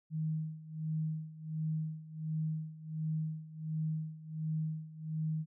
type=tone with tremolo; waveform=sine; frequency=157.1 Hz; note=D#3; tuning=17 cents sharp; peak=-31 dBFS; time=0.1-5.46 s; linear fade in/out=50 ms; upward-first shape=sine; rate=1.4 Hz; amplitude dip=85%; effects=none